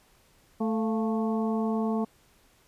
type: harmonic tone with a mistuned harmonic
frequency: 220 Hz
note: A3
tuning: in tune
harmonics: 1 / 2 / 3 / 4 / 5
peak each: -26 / -32 / -36 / -38 / -40 dBFS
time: 0.6-2.05 s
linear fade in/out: 10 ms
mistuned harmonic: 3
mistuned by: +74 cents
effects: pink hiss -62 dBFS RMS until 2.67 s + resampled to 32000 Hz